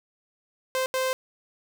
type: tone bursts at uneven times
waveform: sawtooth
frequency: 520 Hz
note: C5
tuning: 11 cents flat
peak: -20 dBFS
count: 2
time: 0.75-0.86 / 0.94-1.13 s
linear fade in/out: 0 ms
effects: none